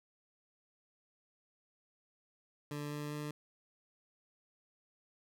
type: tone with pitch steps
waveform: 20% pulse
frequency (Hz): 146.83 / 147.85 / 148.88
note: D3 / D3 / D3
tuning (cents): 0 / +12 / +24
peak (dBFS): -34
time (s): 2.71-3.31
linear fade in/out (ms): 2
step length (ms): 200
effects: none